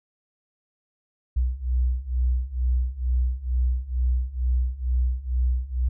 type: beating tone pair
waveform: sine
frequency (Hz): 61.1 / 63.3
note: B1 / B1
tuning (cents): -18 / +43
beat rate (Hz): 2.2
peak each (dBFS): -25 / -23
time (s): 1.36-5.89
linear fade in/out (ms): 10
effects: none